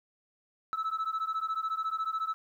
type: beating tone pair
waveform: sine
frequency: 1300 / 1314 Hz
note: E6 / E6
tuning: -24 / -6 cents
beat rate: 14 Hz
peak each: -31 dBFS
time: 0.73-2.34 s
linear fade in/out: 0 ms
effects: tanh soft clip ceiling -27 dBFS + 11-bit